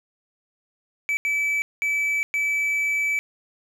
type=tone bursts at uneven times; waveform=triangle; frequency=2304 Hz; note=D7; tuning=34 cents flat; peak=-19 dBFS; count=4; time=1.09-1.17 / 1.25-1.62 / 1.82-2.23 / 2.34-3.19 s; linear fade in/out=0 ms; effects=none